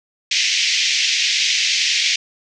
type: band-pass noise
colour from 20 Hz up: pink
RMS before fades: -18 dBFS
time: 0.31-2.16 s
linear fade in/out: 5 ms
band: 2100 to 6400 Hz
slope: 48 dB/octave
effects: none